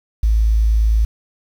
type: tone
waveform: sine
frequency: 54.5 Hz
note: A1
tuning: 16 cents flat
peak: -11 dBFS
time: 0.23-1.05 s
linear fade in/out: 5 ms
effects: 7-bit